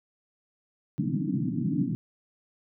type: band-pass noise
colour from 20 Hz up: pink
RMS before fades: -28 dBFS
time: 0.98-1.95 s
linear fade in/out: 0 ms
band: 120 to 320 Hz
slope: 96 dB/octave
effects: none